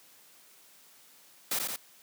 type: noise with echo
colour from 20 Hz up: white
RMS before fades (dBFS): -30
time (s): 1.51-1.59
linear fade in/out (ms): 5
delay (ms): 86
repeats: 2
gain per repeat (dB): -3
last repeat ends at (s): 1.762
effects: white hiss -58 dBFS RMS until 2.02 s + high-pass 150 Hz 12 dB/octave